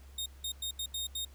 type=tone bursts at uneven times; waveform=sawtooth; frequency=3700 Hz; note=A#7; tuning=14 cents flat; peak=-31 dBFS; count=6; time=0.18-0.26 / 0.44-0.52 / 0.62-0.71 / 0.79-0.86 / 0.94-1.07 / 1.15-1.25 s; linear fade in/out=5 ms; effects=added 68 Hz sine -50 dBFS peak until 1.34 s + pink hiss -62 dBFS RMS until 1.34 s